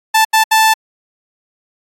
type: tone bursts at uneven times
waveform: sawtooth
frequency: 880 Hz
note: A5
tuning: in tune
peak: -4 dBFS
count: 3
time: 0.14-0.25 / 0.33-0.44 / 0.51-0.74 s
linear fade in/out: 10 ms
effects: AAC 48 kbps